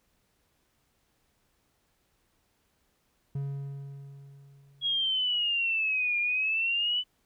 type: tone with exponential decay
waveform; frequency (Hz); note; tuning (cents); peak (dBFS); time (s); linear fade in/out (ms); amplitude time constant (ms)
triangle; 139.2; C#3; +8; -27; 3.35-5.42; 5; 450
type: exponential two-way sweep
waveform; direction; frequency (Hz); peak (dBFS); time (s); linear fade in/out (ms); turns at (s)
sine; down then up; 3322 to 2400 to 3005; -25; 4.81-7.04; 50; 6.19
effects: pink hiss -72 dBFS RMS until 7.25 s